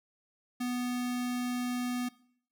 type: tone with notch filter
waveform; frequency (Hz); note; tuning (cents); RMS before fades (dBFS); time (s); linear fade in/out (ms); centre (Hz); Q
square; 246.9; B3; 0; -33; 0.6-2.09; 10; 550; 1.3
effects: noise-tail reverb RT60 0.6 s tail -20 dB re dry